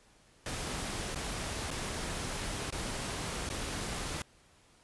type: noise with dropouts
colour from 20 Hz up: pink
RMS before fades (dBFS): -37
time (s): 0.46-4.22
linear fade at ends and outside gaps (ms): 2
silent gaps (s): 1.147-1.157 / 1.706-1.711 / 2.705-2.724 / 3.491-3.5
effects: pink hiss -63 dBFS RMS until 4.83 s + resampled to 24000 Hz